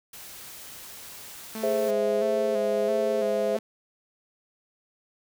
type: noise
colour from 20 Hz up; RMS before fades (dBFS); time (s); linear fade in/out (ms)
white; -43; 0.13-1.91; 5
type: tone with vibrato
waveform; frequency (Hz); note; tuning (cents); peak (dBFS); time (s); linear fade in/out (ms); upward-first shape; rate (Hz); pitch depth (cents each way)
sawtooth; 213.7; G#3; +50; -29; 1.55-3.59; 2; square; 1.5; 54
type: chord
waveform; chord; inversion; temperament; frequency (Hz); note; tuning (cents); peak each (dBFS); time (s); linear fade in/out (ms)
sine; Ab augmented; none; equal; 415.3 / 523.3 / 659.3; Ab4 / C5 / E5; 0 / 0 / 0; -27; 1.63-3.57; 5
effects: none